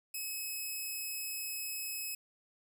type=tone; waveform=5% pulse; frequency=2567 Hz; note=E7; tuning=47 cents flat; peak=-28 dBFS; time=0.14-2.15 s; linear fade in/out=5 ms; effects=none